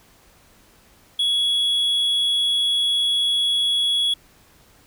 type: tone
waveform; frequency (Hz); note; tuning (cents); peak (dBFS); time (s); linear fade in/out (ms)
triangle; 3359; G#7; +19; -16; 1.19-4.14; 5
effects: pink hiss -54 dBFS RMS until 4.86 s